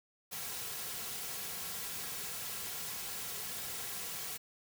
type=noise with comb filter; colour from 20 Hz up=white; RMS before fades=-41 dBFS; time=0.31-4.38 s; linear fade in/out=20 ms; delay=3.3 ms; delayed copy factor=-0.55; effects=none